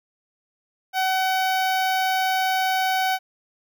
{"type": "tone with notch filter", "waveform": "sawtooth", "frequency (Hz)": 755, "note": "F#5", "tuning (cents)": 35, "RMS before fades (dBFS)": -22, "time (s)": [0.93, 3.19], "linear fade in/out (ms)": 50, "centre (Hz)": 8100, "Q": 1.2, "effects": []}